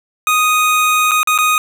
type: tone with dropouts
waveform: 25% pulse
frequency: 1244.5 Hz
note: D#6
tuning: in tune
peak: -7 dBFS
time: 0.27-1.58 s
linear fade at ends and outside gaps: 1 ms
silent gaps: 1.111-1.116 / 1.231-1.273 / 1.378-1.386 s
effects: none